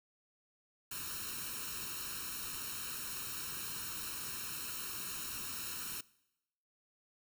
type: noise with comb filter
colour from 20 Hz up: white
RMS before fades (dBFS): -42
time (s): 0.91-6.01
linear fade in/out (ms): 5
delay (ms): 0.73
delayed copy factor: +0.85
effects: noise-tail reverb RT60 0.9 s tail -22 dB re dry